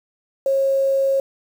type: tone with quantisation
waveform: sine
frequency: 543 Hz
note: C#5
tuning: 36 cents flat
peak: -15 dBFS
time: 0.46-1.2 s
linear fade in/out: 2 ms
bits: 7
effects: none